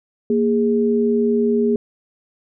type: tone pair together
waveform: sine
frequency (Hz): 233.1 / 412.6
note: A#3 / G#4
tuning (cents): 0 / -11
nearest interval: minor seventh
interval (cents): 989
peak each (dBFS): -17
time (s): 0.3-1.76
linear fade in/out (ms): 2
effects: none